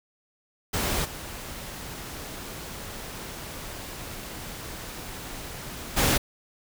pink noise with level steps, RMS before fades -27 / -38 / -22 dBFS, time 0.73-6.18 s, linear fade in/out 10 ms, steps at 1.04 / 5.96 s, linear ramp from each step 20 ms, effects none

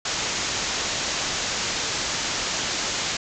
white low-pass noise, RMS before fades -27 dBFS, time 0.05-3.17 s, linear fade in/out 5 ms, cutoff 7300 Hz, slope 96 dB/octave, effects none

